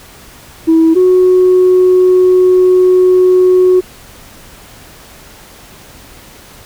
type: tone pair in turn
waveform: sine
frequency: 324.8 / 367.2 Hz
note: E4 / F#4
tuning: -26 / -13 cents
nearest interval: major second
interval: 213 cents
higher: second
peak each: -3 dBFS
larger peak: neither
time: 0.67-0.95 / 0.95-3.81 s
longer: second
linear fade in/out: 20 ms
effects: tanh soft clip ceiling -1 dBFS + pink hiss -37 dBFS RMS until 6.65 s